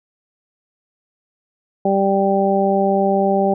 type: harmonic tone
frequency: 196 Hz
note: G3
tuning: in tune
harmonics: 1 / 2 / 3 / 4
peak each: -19 / -19 / -19 / -19 dBFS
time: 1.85-3.54 s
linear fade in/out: 5 ms
effects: none